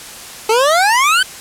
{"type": "exponential sweep", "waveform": "25% pulse", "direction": "up", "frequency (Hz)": [425.8, 1568], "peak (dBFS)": -6, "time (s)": [0.49, 1.23], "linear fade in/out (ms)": 5, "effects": ["white hiss -32 dBFS RMS until 1.4 s", "low-pass 11000 Hz 12 dB/octave"]}